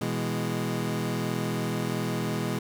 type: chord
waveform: 25% pulse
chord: E major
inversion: second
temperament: equal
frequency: 123.47 / 164.81 / 207.7 Hz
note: B2 / E3 / G#3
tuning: 0 / 0 / 0 cents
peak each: -28 dBFS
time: 0.01-2.59 s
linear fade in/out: 5 ms
effects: none